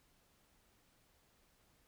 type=silence; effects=pink hiss -72 dBFS RMS until 1.87 s